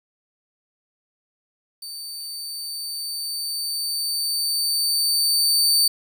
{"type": "tone with level ramp", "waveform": "sawtooth", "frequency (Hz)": 4576, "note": "D8", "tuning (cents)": -46, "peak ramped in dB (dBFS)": [-30, -12], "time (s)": [1.82, 5.88], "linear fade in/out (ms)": 5, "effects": ["9-bit"]}